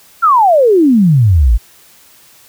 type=exponential sweep; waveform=sine; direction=down; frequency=1415 to 49 Hz; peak=-5 dBFS; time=0.22-1.58 s; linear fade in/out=20 ms; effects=white hiss -44 dBFS RMS until 2.48 s